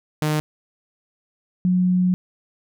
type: tone pair in turn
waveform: sawtooth / sine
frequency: 152.7 / 181.79 Hz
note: D#3 / F#3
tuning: -32 / -30 cents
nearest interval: minor third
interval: 302 cents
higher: second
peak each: -15 dBFS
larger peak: neither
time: 0.22-0.4 / 1.65-2.14 s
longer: second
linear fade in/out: 0 ms
effects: none